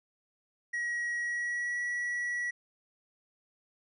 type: tone with pitch glide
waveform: triangle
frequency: 1907 to 1934.7 Hz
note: A#6 to B6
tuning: +39 to -36 cents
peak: -29 dBFS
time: 0.73-2.51 s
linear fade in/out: 10 ms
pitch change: +25 cents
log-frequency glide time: 1.18-1.81 s
effects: resampled to 24000 Hz